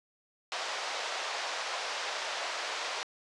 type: band-pass noise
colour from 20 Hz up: pink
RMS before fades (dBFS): -36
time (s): 0.52-3.03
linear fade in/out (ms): 0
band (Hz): 570 to 6000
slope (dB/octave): 24
effects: resampled to 24000 Hz